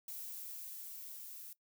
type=noise with level ramp; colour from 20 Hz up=violet; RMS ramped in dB=-45 to -50 dBFS; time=0.08-1.53 s; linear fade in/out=2 ms; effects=noise-tail reverb RT60 0.1 s tail -19 dB re dry